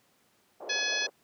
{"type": "band-pass noise", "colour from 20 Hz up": "white", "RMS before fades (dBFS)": -42, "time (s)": [0.6, 1.1], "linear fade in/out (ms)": 10, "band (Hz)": [410, 710], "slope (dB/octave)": 24}
{"type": "harmonic tone", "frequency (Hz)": 846, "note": "G#5", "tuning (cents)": 32, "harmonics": [2, 3, 4, 5, 6, 7], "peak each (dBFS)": [-32, -34, -35, -36, -37, -37], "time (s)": [0.69, 1.07], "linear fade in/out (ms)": 10}
{"effects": ["pink hiss -67 dBFS RMS until 1.23 s", "high-pass 150 Hz 12 dB/octave"]}